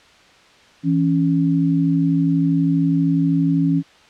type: tone pair together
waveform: sine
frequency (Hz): 164.81 / 277.2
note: E3 / C#4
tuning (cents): 0 / 0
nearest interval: major sixth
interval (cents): 900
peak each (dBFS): -17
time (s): 0.83-3.83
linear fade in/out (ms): 50
effects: white hiss -49 dBFS RMS until 4.09 s + low-pass 4000 Hz 12 dB/octave